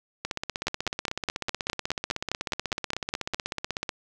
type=two click trains; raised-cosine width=0.2 ms; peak=-9 / -12 dBFS; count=14 / 60; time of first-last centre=0.67-3.345 / 0.25-3.892 s; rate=4.86 / 16.2 Hz; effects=none